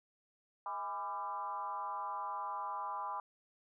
sine tone with frequency modulation, 1001 Hz, B5, 23 cents sharp, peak -37 dBFS, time 0.66-3.2 s, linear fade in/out 2 ms, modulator 182 Hz, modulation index 1.2, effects none

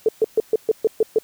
sine tone bursts, 440 Hz, A4, in tune, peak -12 dBFS, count 8, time 0.06-1.186 s, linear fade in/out 2 ms, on 27 ms, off 130 ms, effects white hiss -51 dBFS RMS until 1.23 s

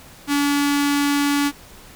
sawtooth tone with notch filter, 286.1 Hz, D4, 45 cents flat, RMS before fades -19 dBFS, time 0.27-1.52 s, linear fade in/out 50 ms, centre 570 Hz, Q 1.2, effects pink hiss -44 dBFS RMS until 1.95 s

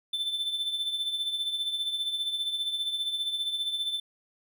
triangle tone with tremolo, 3533 Hz, A7, 6 cents sharp, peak -24 dBFS, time 0.13-4 s, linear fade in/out 5 ms, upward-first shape triangle, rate 15 Hz, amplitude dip 65%, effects none

